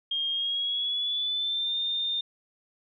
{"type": "tone with pitch glide", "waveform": "sine", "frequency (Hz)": [3227, 3622], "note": ["G7", "A7"], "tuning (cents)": [50, 49], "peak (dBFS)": -26, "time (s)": [0.11, 2.21], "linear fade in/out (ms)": 5, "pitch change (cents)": 199, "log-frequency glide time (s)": [0.3, 1.77], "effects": []}